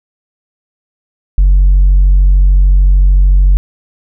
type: tone with tanh clipping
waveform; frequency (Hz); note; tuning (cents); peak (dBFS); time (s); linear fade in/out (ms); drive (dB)
triangle; 46.72; F#1; +18; -4; 1.38-3.57; 0; 6
effects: none